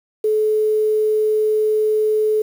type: tone with quantisation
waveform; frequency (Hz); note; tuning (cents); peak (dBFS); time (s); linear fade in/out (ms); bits
sine; 430; A4; -40; -14; 0.24-2.42; 5; 7
effects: none